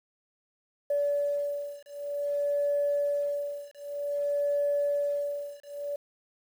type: beating tone pair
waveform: sine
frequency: 575 / 575.53 Hz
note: D5 / D5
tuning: -37 / -35 cents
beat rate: 0.53 Hz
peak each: -29 / -29 dBFS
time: 0.9-5.96 s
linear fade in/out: 5 ms
effects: tanh soft clip ceiling -19 dBFS + 9-bit